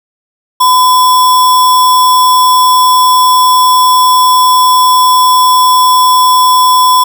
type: tone with sample-and-hold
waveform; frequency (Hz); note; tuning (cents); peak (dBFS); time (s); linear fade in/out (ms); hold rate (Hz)
sine; 1010; B5; +39; -3; 0.6-7.04; 10; 4410
effects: none